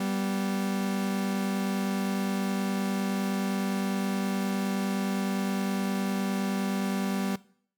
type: tone pair together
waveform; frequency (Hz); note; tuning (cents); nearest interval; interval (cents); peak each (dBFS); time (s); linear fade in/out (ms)
40% pulse; 194.6 / 244.3; G3 / B3; -12 / -19; major third; 393; -27 / -32; 0-7.36; 5
effects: noise-tail reverb RT60 0.6 s tail -21 dB re dry + MP3 96 kbps